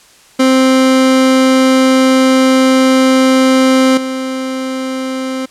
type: tone with level steps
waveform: 30% pulse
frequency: 261.6 Hz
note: C4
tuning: in tune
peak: -4 / -14 dBFS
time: 0.39-5.46 s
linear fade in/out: 10 ms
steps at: 3.97 s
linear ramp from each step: 5 ms
effects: white hiss -44 dBFS RMS until 5.5 s + low-pass 9000 Hz 12 dB/octave